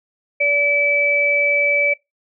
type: tone pair together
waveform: sine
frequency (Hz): 576.2 / 2305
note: D5 / D7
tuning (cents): -33 / -33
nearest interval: 2 octaves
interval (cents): 2400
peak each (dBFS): -20 / -15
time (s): 0.4-1.94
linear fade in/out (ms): 10
effects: noise-tail reverb RT60 0.2 s tail -23 dB re dry